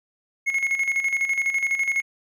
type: tone with tremolo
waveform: triangle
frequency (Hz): 2172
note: C#7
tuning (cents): -36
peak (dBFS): -17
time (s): 0.46-2.02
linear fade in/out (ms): 20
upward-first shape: square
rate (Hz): 12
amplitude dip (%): 60
effects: none